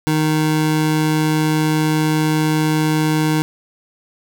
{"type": "tone pair together", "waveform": "square", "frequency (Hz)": [155, 310], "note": ["D#3", "D#4"], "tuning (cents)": [-6, -6], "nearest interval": "octave", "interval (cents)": 1200, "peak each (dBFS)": -18, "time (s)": [0.07, 3.42], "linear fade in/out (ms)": 0, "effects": []}